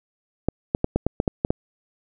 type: clicks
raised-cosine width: 2 ms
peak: -6 dBFS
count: 9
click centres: 0.486 / 0.749 / 0.844 / 0.96 / 1.066 / 1.201 / 1.278 / 1.449 / 1.505 s
effects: none